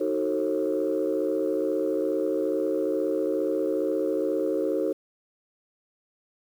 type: chord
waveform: sine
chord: D# diminished seventh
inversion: none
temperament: just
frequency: 311.1 / 373.4 / 448 / 537.6 Hz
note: D#4 / F#4 / A4 / C5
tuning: 0 / +16 / +31 / +47 cents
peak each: -28 dBFS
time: 0-4.93 s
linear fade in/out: 10 ms
effects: tanh soft clip ceiling -16 dBFS + 9-bit